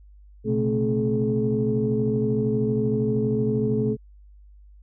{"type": "tone cluster", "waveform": "sine", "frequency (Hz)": [122.5, 135.3, 219, 267.8, 427.1], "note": ["B2", "C#3", "A3", "C4", "G#4"], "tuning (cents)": [-14, -42, -8, 40, 48], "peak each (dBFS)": [-26, -31, -24, -30, -24], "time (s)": [0.44, 3.97], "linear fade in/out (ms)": 50, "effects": ["tanh soft clip ceiling -11 dBFS", "added 50 Hz sine -46 dBFS peak until 4.82 s"]}